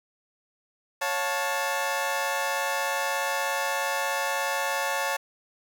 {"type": "chord", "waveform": "20% pulse", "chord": "Db augmented", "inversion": "none", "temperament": "equal with one note detuned", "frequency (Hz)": [554.4, 712.3, 880], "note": ["Db5", "F5", "A5"], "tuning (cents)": [0, 34, 0], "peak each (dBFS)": [-25, -28, -24], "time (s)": [1.01, 5.17], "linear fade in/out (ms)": 10, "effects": []}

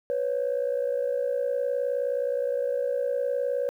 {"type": "tone pair together", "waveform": "sine", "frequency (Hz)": [495, 554.4], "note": ["B4", "C#5"], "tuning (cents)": [4, 0], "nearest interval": "major second", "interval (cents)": 196, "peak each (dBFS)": -26, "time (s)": [0.1, 3.69], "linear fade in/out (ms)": 0, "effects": ["tanh soft clip ceiling -19 dBFS", "10-bit"]}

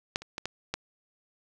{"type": "clicks", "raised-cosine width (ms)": 0.2, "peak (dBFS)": [-10, -26, -17, -15, -13], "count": 5, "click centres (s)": [0.159, 0.22, 0.381, 0.456, 0.74], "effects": []}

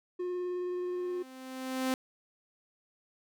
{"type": "tone with vibrato", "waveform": "triangle", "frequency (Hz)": 358.9, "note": "F4", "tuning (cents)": 47, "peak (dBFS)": -30, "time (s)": [0.19, 1.23], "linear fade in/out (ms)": 10, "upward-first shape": "sine", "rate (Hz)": 19, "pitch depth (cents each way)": 11}
{"type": "tone with exponential growth", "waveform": "sawtooth", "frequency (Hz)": 260, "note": "C4", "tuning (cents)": -11, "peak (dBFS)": -23, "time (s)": [0.69, 1.94], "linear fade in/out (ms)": 0, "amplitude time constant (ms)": 270}
{"effects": []}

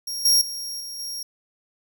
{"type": "tone with level steps", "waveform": "sawtooth", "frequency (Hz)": 5588, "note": "F8", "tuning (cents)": 0, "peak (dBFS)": [-25, -12, -27, -30, -27], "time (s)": [0.07, 1.23], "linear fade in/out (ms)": 5, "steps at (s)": [0.25, 0.41, 0.8, 0.99], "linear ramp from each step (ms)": 5, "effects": []}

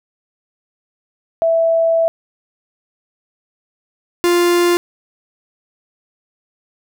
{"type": "tone pair in turn", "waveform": ["sine", "45% pulse"], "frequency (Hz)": [659.3, 349.3], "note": ["E5", "F4"], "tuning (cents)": [0, 0], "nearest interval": "major seventh", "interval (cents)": 1100, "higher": "first", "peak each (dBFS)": -11, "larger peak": "neither", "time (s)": [[1.42, 2.08], [4.24, 4.77]], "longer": "first", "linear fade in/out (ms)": 0, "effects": []}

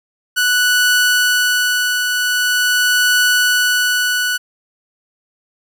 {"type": "tone with tremolo", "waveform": "sawtooth", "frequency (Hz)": 1480, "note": "F#6", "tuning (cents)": 0, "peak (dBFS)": -7, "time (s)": [0.36, 4.38], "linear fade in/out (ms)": 20, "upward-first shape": "triangle", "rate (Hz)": 0.44, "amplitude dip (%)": 45, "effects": []}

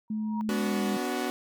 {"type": "tone with exponential growth", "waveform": "sine", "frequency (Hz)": 945, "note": "A#5", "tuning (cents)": 23, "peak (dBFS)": -31, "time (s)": [0.08, 0.41], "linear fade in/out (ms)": 0, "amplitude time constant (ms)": 71}
{"type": "tone with pitch glide", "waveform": "sine", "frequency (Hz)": [215.6, 203.5], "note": ["A3", "G#3"], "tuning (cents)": [-35, -35], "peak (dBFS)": -28, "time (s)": [0.1, 0.97], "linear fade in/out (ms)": 5, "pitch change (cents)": -100, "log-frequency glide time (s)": [0.46, 0.81]}
{"type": "chord", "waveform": "sawtooth", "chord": "B minor", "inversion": "none", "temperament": "equal with one note detuned", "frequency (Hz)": [246.9, 286.6, 370], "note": ["B3", "D4", "F#4"], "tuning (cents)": [0, -42, 0], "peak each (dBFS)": [-29, -30, -29], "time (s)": [0.49, 1.3], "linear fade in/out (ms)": 0}
{"effects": []}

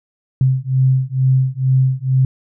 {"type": "beating tone pair", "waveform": "sine", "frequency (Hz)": [130, 132.2], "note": ["C3", "C3"], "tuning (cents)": [-11, 18], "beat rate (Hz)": 2.2, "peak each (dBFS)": -15, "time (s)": [0.41, 2.25], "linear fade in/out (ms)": 2, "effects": []}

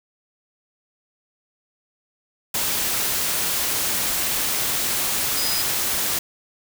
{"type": "tone in noise", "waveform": "sine", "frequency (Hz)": 4983, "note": "D#8", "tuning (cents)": 2, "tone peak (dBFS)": -26, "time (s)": [5.37, 5.62], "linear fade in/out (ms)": 5, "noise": "white", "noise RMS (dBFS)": -23, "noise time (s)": [2.54, 6.19], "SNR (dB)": -6, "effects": []}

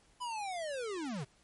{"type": "linear sweep", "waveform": "square", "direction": "down", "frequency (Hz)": [1008, 120], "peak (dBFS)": -37, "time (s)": [0.2, 1.25], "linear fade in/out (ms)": 20, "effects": ["pink hiss -67 dBFS RMS until 1.43 s", "MP3 48 kbps"]}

